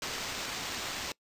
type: noise with sample-and-hold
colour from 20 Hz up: white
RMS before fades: -37 dBFS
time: 0.02-1.12 s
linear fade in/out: 2 ms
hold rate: 11025 Hz
effects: noise-tail reverb RT60 0.1 s tail -23 dB re dry + resampled to 32000 Hz